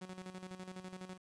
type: tone with tremolo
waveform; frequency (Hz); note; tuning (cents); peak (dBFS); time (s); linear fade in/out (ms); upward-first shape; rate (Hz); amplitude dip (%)
sawtooth; 185; F#3; 0; -40; 0.01-1.18; 10; square; 12; 65
effects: resampled to 22050 Hz + 11-bit